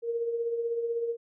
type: tone with tremolo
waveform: sine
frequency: 466.2 Hz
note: A#4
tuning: in tune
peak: -25 dBFS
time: 0.02-1.17 s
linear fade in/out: 50 ms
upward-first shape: triangle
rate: 16 Hz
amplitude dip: 55%
effects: none